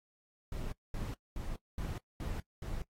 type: noise bursts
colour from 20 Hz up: brown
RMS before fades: -38 dBFS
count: 6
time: 0.52-2.82 s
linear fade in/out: 2 ms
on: 200 ms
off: 220 ms
effects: noise-tail reverb RT60 0.1 s tail -22 dB re dry + AAC 48 kbps